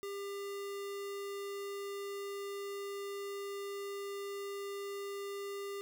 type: tone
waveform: square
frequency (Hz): 399.9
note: G4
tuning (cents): +35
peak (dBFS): -40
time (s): 0.03-5.81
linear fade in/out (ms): 0
effects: none